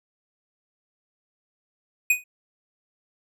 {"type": "tone with exponential decay", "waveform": "square", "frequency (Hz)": 2489, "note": "D#7", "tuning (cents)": 0, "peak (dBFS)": -14, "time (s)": [2.1, 2.24], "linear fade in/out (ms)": 5, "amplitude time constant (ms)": 30, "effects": []}